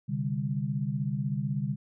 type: chord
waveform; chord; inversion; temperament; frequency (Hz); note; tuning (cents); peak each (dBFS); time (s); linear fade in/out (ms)
sine; C suspended second; none; equal with one note detuned; 130.81 / 146.83 / 200; C3 / D3 / G3; 0 / 0 / +35; -32 / -31 / -33; 0.08-1.76; 20
effects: none